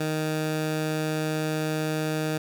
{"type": "tone", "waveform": "15% pulse", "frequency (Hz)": 155.56, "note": "D#3", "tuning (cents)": 0, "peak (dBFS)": -19, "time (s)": [0, 2.38], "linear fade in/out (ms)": 5, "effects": []}